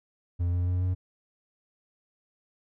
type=tone with pitch steps; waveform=triangle; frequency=87.31 / 88.68 / 90.08 / 91.49 Hz; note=F2 / F2 / F#2 / F#2; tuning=0 / +27 / -46 / -19 cents; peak=-22 dBFS; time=0.39-0.95 s; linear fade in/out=20 ms; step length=140 ms; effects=none